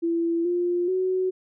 sine tone with pitch steps, 335.7 / 351.5 / 372.1 Hz, E4 / F4 / F#4, +32 / +11 / +10 cents, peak -21 dBFS, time 0.02-1.31 s, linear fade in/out 20 ms, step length 430 ms, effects none

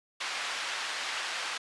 pink band-pass noise, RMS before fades -35 dBFS, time 0.2-1.58 s, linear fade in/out 10 ms, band 1200 to 4800 Hz, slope 12 dB/octave, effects resampled to 24000 Hz

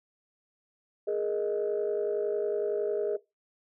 sine chord, Ab suspended second, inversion none, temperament equal, 415.3 / 466.2 / 622.3 Hz, Ab4 / Bb4 / Eb5, 0 / 0 / 0 cents, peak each -28 / -32 / -33 dBFS, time 1.07-3.17 s, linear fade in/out 10 ms, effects noise-tail reverb RT60 0.2 s tail -19 dB re dry + tanh soft clip ceiling -20 dBFS

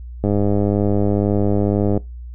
click train, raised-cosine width 2 ms, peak -6 dBFS, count 178, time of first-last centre 0.24-1.975 s, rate 102 Hz, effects noise-tail reverb RT60 0.2 s tail -21 dB re dry + added 60 Hz sine -30 dBFS peak until 2.34 s

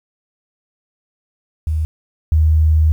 sine tone pair in turn, 78.3 / 78.3 Hz, D#2 / D#2, +11 / +11 cents, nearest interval unison, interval 0 cents, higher neither, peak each -15 / -9 dBFS, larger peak second, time 1.67-1.85 / 2.32-2.92 s, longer second, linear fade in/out 0 ms, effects 8-bit

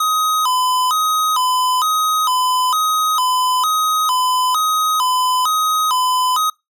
square tone with vibrato, 1127 Hz, C#6, 28 cents sharp, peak -15 dBFS, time 0-6.5 s, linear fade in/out 5 ms, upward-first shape square, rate 1.1 Hz, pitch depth 190 cents each way, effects noise-tail reverb RT60 0.2 s tail -24 dB re dry

